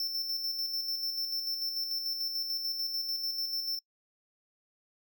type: tone with tremolo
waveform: square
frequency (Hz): 5360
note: E8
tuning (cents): +28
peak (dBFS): -30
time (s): 0-3.79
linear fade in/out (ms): 2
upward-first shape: square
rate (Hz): 6.8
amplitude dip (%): 40
effects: noise-tail reverb RT60 0.1 s tail -26 dB re dry